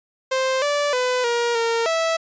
sawtooth tone with pitch steps, 524 / 581 / 502 / 473.5 / 460.6 / 655 Hz, C5 / D5 / B4 / A#4 / A#4 / E5, +2 / -19 / +28 / +27 / -21 / -11 cents, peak -15 dBFS, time 0.31-2.17 s, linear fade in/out 10 ms, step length 310 ms, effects resampled to 16000 Hz

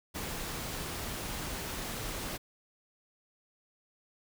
pink noise, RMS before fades -38 dBFS, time 0.14-2.38 s, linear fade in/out 20 ms, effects none

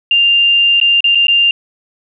sine tone with dropouts, 2794 Hz, F7, in tune, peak -7 dBFS, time 0.11-1.51 s, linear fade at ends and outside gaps 2 ms, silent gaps 0.801-0.813 / 1.006-1.042 / 1.149-1.154 / 1.27-1.282 s, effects none

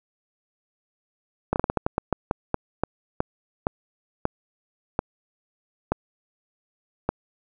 slowing click train, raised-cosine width 1 ms, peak -7 dBFS, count 18, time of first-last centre 1.53-7.09 s, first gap 29 ms, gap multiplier 1.26, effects none

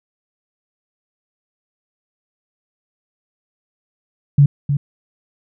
sine tone with echo, 142.3 Hz, C#3, 46 cents sharp, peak -6 dBFS, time 4.38-4.46 s, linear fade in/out 5 ms, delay 310 ms, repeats 1, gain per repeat -8 dB, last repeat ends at 4.77 s, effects none

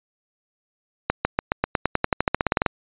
accelerating click train, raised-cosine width 0.5 ms, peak -3 dBFS, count 19, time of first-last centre 1.1-2.663 s, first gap 150 ms, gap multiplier 0.93, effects resampled to 8000 Hz

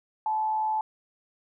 sine tone with frequency modulation, 868 Hz, A5, 24 cents flat, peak -24 dBFS, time 0.26-0.81 s, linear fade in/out 2 ms, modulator 131 Hz, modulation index 0.21, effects none

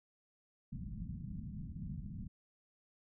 white low-pass noise, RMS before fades -44 dBFS, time 0.72-2.28 s, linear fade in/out 10 ms, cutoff 220 Hz, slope 48 dB/octave, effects none

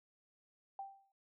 sine tone with exponential decay, 784 Hz, G5, in tune, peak -39 dBFS, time 0.79-1.12 s, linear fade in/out 2 ms, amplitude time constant 71 ms, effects noise-tail reverb RT60 0.1 s tail -25 dB re dry

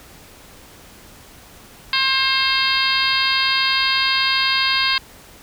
harmonic tone, 532 Hz, C5, 29 cents sharp, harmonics 2 / 3 / 4 / 5 / 6 / 7 / 8 / 9, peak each -24 / -24 / -24 / -24 / -24 / -24 / -24 / -24 dBFS, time 1.93-4.98 s, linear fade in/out 2 ms
click train, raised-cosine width 0.5 ms, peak -29 dBFS, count 19, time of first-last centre 1.96-3.582 s, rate 11.1 Hz
effects pink hiss -44 dBFS RMS until 5.42 s

